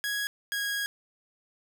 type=tone pair in turn; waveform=sawtooth; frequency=1661.2 / 1645.9 Hz; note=G#6 / G#6; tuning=0 / -16 cents; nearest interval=unison; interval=16 cents; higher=first; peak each=-25 dBFS; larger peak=neither; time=0.04-0.27 / 0.52-0.86 s; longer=second; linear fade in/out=0 ms; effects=none